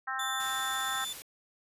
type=harmonic tone; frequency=263.1 Hz; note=C4; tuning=10 cents sharp; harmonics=3 / 4 / 5 / 6 / 7; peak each=-39 / -40 / -36 / -38 / -39 dBFS; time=0.07-1.05 s; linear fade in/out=10 ms
type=tone; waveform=sawtooth; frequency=3520 Hz; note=A7; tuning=in tune; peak=-32 dBFS; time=0.19-1.13 s; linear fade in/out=5 ms
type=noise; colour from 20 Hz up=white; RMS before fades=-44 dBFS; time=0.4-1.22 s; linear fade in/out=0 ms
effects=resampled to 32000 Hz